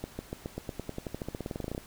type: accelerating click train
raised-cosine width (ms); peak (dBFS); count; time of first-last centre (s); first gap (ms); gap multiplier
2; -21; 24; 0.04-1.779; 150; 0.93
effects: pink hiss -52 dBFS RMS until 1.86 s